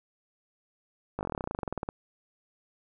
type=slowing click train; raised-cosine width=1 ms; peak=-18 dBFS; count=21; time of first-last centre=1.19-1.889 s; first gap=19 ms; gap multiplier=1.06; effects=none